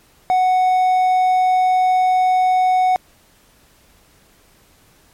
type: tone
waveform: triangle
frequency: 740 Hz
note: F#5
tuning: in tune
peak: -10 dBFS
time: 0.3-2.96 s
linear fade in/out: 0 ms
effects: pink hiss -53 dBFS RMS until 5.13 s + MP3 64 kbps

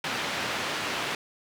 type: band-pass noise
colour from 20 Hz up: white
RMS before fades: -31 dBFS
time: 0.04-1.15 s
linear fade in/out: 2 ms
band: 130 to 2900 Hz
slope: 12 dB/octave
effects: none

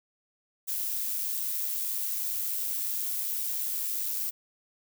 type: noise with amplitude modulation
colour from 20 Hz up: violet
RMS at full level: -30 dBFS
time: 0.67-4.31 s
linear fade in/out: 20 ms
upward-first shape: sine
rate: 102 Hz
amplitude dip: 30%
effects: none

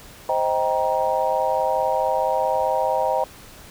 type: chord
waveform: sine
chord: C minor seventh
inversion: none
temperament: just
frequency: 523.3 / 627.9 / 784.9 / 941.9 Hz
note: C5 / Eb5 / G5 / Bb5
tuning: 0 / +16 / +2 / +18 cents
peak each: -24 dBFS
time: 0.29-3.24 s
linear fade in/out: 2 ms
effects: pink hiss -44 dBFS RMS until 3.7 s

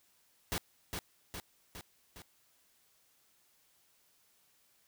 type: noise with echo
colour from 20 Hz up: pink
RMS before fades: -35 dBFS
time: 0.52-0.58 s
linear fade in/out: 0 ms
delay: 410 ms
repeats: 4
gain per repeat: -4 dB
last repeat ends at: 2.22 s
effects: white hiss -70 dBFS RMS until 4.87 s

